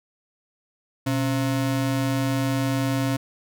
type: ring-modulated tone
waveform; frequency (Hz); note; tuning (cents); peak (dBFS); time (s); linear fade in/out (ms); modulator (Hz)
square; 199.2; G3; +28; -19; 1.06-3.17; 10; 74.8
effects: none

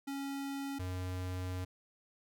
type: tone pair in turn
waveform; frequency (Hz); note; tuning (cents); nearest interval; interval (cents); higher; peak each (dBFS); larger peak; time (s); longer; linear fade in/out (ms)
square; 276.8 / 91.63; C#4 / F#2; -2 / -16; octave + perfect fifth; 1914; first; -38 / -37; second; 0.07-0.79 / 0.79-1.65; second; 10
effects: none

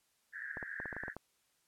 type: band-pass noise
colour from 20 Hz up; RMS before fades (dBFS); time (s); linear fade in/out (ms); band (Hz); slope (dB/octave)
pink; -44; 0.32-1.15; 50; 1600 to 1800; 96
type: clicks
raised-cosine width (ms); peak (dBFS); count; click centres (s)
1; -29; 9; 0.571 / 0.628 / 0.801 / 0.857 / 0.928 / 0.966 / 1.036 / 1.081 / 1.166
effects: white hiss -75 dBFS RMS until 1.67 s + low-pass 12000 Hz 12 dB/octave

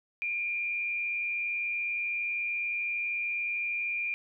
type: tone with frequency modulation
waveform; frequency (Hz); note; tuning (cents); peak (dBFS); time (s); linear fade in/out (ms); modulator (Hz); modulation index
sine; 2404; D7; +40; -29; 0.22-4.14; 0; 97.4; 0.57
effects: none

